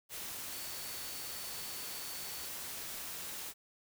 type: tone in noise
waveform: sine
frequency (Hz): 4473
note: C#8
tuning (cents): +15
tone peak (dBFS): -50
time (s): 0.5-2.5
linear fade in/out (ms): 50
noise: white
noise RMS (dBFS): -43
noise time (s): 0.09-3.54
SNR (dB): -10
effects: none